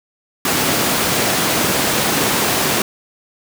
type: high-pass noise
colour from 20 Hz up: pink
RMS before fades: -17 dBFS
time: 0.45-2.82 s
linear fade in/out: 2 ms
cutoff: 170 Hz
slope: 12 dB/octave
effects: none